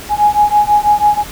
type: beating tone pair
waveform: sine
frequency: 830.6 / 836.7 Hz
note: G#5 / G#5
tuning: 0 / +13 cents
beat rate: 6.1 Hz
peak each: -11 dBFS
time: 0.09-1.24 s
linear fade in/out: 50 ms
effects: added 60 Hz sine -40 dBFS peak until 1.31 s + pink hiss -30 dBFS RMS until 1.31 s